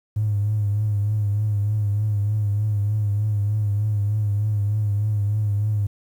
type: tone with vibrato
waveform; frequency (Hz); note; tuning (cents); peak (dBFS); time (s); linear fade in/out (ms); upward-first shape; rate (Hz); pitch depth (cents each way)
triangle; 104.3; G#2; +8; -15; 0.16-5.87; 10; triangle; 3.3; 61
effects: tanh soft clip ceiling -16 dBFS + 9-bit